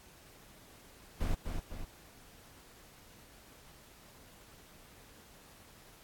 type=noise with echo; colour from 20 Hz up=brown; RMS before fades=-31 dBFS; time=1.2-1.35 s; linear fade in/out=10 ms; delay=250 ms; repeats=2; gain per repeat=-5 dB; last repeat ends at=1.85 s; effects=pink hiss -58 dBFS RMS until 6.03 s + AAC 64 kbps